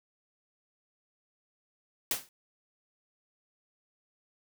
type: noise with exponential decay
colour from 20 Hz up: white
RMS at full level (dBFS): -26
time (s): 2.11-2.29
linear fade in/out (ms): 2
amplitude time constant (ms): 38
effects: none